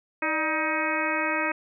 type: harmonic tone with a mistuned harmonic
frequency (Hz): 315.4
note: D#4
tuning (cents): +24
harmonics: 1 / 2 / 3 / 4 / 5 / 6 / 7 / 8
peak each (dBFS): -32 / -32 / -32 / -32 / -32 / -32 / -32 / -32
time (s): 0.22-1.52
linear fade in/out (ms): 5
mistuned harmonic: 2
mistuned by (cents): -81
effects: none